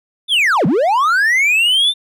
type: linear two-way sweep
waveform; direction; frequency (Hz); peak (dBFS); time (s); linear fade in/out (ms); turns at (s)
triangle; down then up; 3620 to 140.5 to 3620; -9; 0.28-1.94; 50; 0.66
effects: none